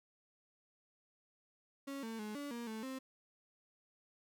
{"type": "tone with pitch steps", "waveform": "35% pulse", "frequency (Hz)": [276.4, 225.3, 212.1, 286.8, 236.3, 219.9, 263], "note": ["C#4", "A3", "G#3", "D4", "A#3", "A3", "C4"], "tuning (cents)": [-5, 41, 37, -41, 24, -1, 9], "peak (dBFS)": -40, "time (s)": [1.87, 2.99], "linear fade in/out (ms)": 10, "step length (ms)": 160, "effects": []}